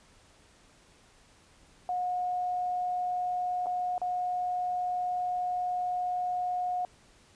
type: tone with dropouts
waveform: sine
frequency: 723 Hz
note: F#5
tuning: 40 cents flat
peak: -28 dBFS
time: 1.89-6.85 s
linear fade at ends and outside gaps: 1 ms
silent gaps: 3.66-3.667 / 3.98-4.016 s
effects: pink hiss -60 dBFS RMS until 7.35 s + resampled to 22050 Hz